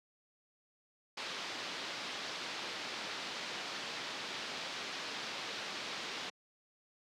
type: low-pass noise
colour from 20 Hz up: white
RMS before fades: -42 dBFS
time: 1.17-6.3 s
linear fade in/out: 5 ms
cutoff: 4700 Hz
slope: 24 dB/octave
effects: high-pass 200 Hz 12 dB/octave